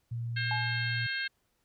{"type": "tone", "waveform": "sine", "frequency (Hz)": 117.2, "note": "A#2", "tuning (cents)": 10, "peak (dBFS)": -32, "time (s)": [0.11, 1.07], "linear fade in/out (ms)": 10}
{"type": "harmonic tone", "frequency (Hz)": 533, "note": "C5", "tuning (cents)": 32, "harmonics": [3, 4, 5, 6, 7, 8], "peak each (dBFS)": [-33, -39, -41, -42, -45, -40], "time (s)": [0.36, 1.28], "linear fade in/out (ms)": 10}
{"type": "tone with exponential decay", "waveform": "sine", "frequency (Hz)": 850, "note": "G#5", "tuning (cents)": 40, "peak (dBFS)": -30, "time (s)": [0.51, 1.07], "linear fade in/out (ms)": 2, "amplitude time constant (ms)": 120}
{"effects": ["pink hiss -75 dBFS RMS until 1.64 s"]}